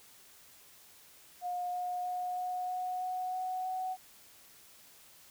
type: tone with pitch steps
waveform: sine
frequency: 716 / 720.1 / 724.3 / 728.5 / 732.7 / 737 / 741.2 / 745.5 Hz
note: F5 / F#5 / F#5 / F#5 / F#5 / F#5 / F#5 / F#5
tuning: +43 / -47 / -37 / -27 / -17 / -7 / +3 / +13 cents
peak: -33 dBFS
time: 1.41-3.97 s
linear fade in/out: 50 ms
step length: 320 ms
effects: white hiss -58 dBFS RMS until 5.3 s